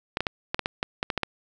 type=clicks; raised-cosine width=0.3 ms; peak=-9 dBFS; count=11; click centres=0.171 / 0.206 / 0.268 / 0.545 / 0.593 / 0.659 / 0.829 / 1.029 / 1.102 / 1.177 / 1.233 s; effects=none